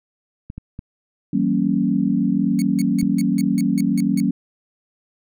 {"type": "clicks", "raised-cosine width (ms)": 5, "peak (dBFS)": -19, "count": 4, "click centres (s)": [0.501, 0.58, 0.791, 3.031]}
{"type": "chord", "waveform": "sine", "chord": "E diminished seventh", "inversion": "none", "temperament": "equal with one note detuned", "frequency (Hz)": [164.81, 191.85, 233.1, 277.2], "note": ["E3", "G3", "Bb3", "Db4"], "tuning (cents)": [0, -37, 0, 0], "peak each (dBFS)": [-26, -20, -21, -21], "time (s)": [1.33, 4.31], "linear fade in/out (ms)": 5}
{"type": "tone bursts", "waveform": "10% pulse", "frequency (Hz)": 2217, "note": "C#7", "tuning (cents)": 0, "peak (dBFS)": -21, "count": 9, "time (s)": [2.59, 4.202], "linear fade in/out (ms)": 0, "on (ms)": 28, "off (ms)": 170}
{"effects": []}